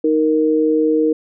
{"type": "tone pair together", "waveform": "sine", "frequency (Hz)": [311.8, 466.2], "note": ["D#4", "A#4"], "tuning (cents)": [4, 0], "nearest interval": "perfect fifth", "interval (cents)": 696, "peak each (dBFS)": -15, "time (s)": [0.04, 1.13], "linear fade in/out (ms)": 5, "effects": []}